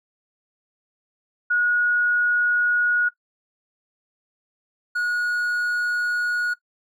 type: tone pair in turn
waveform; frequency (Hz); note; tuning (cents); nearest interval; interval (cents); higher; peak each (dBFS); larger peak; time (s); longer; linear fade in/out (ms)
sine / triangle; 1451 / 1451; F#6 / F#6; -34 / -34; unison; 0; neither; -17 / -19; first; 1.5-3.09 / 4.95-6.54; neither; 10
effects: noise-tail reverb RT60 0.1 s tail -18 dB re dry